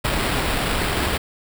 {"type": "noise with sample-and-hold", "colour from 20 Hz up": "pink", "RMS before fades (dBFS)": -22, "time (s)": [0.04, 1.18], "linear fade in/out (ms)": 10, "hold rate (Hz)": 6300, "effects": []}